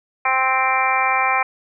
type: harmonic tone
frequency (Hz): 261.6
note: C4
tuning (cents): 0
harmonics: 2 / 3 / 4 / 5 / 6 / 7 / 8 / 9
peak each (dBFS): -32 / -21 / -21 / -24 / -31 / -27 / -27 / -21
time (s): 0.25-1.43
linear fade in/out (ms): 5
effects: none